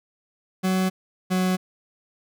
40% pulse tone pair in turn, 187 / 184.85 Hz, F#3 / F#3, +19 / -1 cents, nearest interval unison, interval 20 cents, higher first, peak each -19 dBFS, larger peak neither, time 0.63-0.9 / 1.3-1.57 s, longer neither, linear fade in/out 20 ms, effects none

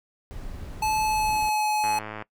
brown noise, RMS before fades -37 dBFS, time 0.31-1.49 s, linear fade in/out 0 ms
square tone with pitch glide, 865 to 850.1 Hz, A5 to G#5, -30 to +40 cents, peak -23 dBFS, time 0.82-1.99 s, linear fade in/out 5 ms, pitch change -30 cents, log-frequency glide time 0.99-1.65 s
click train, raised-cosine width 0.5 ms, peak -20 dBFS, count 42, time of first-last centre 1.84-2.223 s, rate 107 Hz
effects noise-tail reverb RT60 0.1 s tail -21 dB re dry

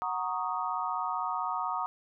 sine chord, D# minor seventh, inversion first, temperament equal, 740 / 932.3 / 1108.7 / 1244.5 Hz, F#5 / A#5 / C#6 / D#6, 0 / 0 / 0 / 0 cents, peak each -36 / -34 / -37 / -34 dBFS, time 0.02-1.86 s, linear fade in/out 0 ms, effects none

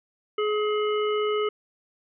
harmonic tone, 422.5 Hz, G#4, 30 cents sharp, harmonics 1 / 3 / 5 / 7, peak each -23 / -30 / -37 / -36 dBFS, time 0.38-1.49 s, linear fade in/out 5 ms, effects none

